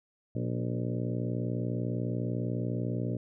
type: harmonic tone with a mistuned harmonic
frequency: 60 Hz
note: B1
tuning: 49 cents flat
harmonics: 2 / 3 / 4 / 5 / 6 / 7 / 8 / 9 / 10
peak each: -32 / -36 / -38 / -40 / -42 / -43 / -44 / -45 / -46 dBFS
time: 0.35-3.17 s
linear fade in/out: 5 ms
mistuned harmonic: 5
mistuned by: -35 cents
effects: none